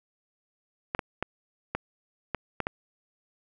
clicks, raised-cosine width 0.5 ms, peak -13 dBFS, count 7, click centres 0.949 / 0.992 / 1.226 / 1.75 / 2.347 / 2.603 / 2.669 s, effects none

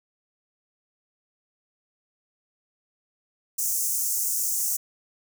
pink high-pass noise, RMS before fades -26 dBFS, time 3.58-4.77 s, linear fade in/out 10 ms, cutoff 6100 Hz, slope 48 dB/octave, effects none

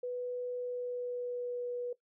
sine tone with pitch glide, 493.9 to 487.9 Hz, B4 to B4, 0 to -21 cents, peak -34 dBFS, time 0.03-1.93 s, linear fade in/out 5 ms, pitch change -21 cents, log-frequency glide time 0.54-1.67 s, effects noise-tail reverb RT60 0.1 s tail -17 dB re dry

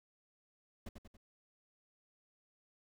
brown noise with echo, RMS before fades -43 dBFS, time 0.86-0.89 s, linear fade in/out 5 ms, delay 93 ms, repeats 3, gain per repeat -5 dB, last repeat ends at 1.169 s, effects none

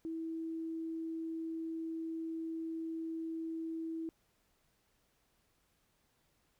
sine tone, 325.5 Hz, E4, 22 cents flat, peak -37 dBFS, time 0.05-4.09 s, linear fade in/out 0 ms, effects pink hiss -75 dBFS RMS until 6.59 s

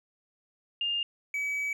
sine / triangle tone pair in turn, 2814 / 2281 Hz, F7 / C#7, +12 / +49 cents, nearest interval major third, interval 363 cents, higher first, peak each -27 dBFS, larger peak neither, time 0.81-1.03 / 1.34-1.73 s, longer second, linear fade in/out 2 ms, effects none

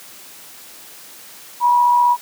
sine tone with amplitude modulation, 969 Hz, B5, 33 cents flat, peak -9 dBFS, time 1.6-2.17 s, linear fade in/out 50 ms, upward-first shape sine, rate 75.4 Hz, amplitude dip 35%, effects white hiss -40 dBFS RMS until 2.21 s + high-pass 150 Hz 12 dB/octave

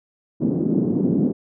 white band-pass noise, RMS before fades -20 dBFS, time 0.4-1.33 s, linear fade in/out 20 ms, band 170 to 300 Hz, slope 24 dB/octave, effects none

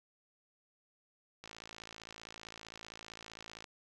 click train, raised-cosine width 0.2 ms, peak -30 dBFS, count 123, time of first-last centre 1.44-3.642 s, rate 55.4 Hz, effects none

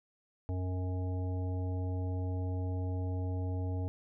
harmonic tone, 91.7 Hz, F#2, 15 cents flat, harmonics 1 / 3 / 5 / 7 / 9, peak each -32 / -42 / -46 / -49 / -51 dBFS, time 0.49-3.88 s, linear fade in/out 0 ms, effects none

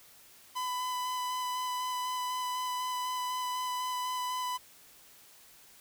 45% pulse tone with vibrato, 1002 Hz, B5, 25 cents sharp, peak -32 dBFS, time 0.55-4.58 s, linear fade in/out 20 ms, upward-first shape square, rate 4 Hz, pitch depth 9 cents each way, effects white hiss -57 dBFS RMS until 5.8 s

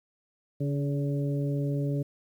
harmonic tone with a mistuned harmonic, 142.4 Hz, C#3, 47 cents sharp, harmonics 1 / 2 / 3 / 4, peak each -27 / -33 / -37 / -39 dBFS, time 0.6-2.03 s, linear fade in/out 10 ms, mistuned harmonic 3, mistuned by -25 cents, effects 10-bit

